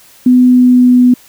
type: tone with pitch glide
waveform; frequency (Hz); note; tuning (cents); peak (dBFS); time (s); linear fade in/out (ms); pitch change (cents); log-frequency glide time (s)
sine; 250.6 to 248.2; B3 to B3; +25 to +9; -3; 0.26-1.14; 5; -16; 0.45-0.99
effects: white hiss -42 dBFS RMS until 1.28 s